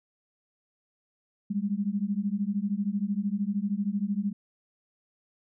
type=beating tone pair; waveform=sine; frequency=196 / 209 Hz; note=G3 / G#3; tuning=0 / +11 cents; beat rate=13 Hz; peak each=-29 dBFS; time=1.5-4.33 s; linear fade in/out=10 ms; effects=none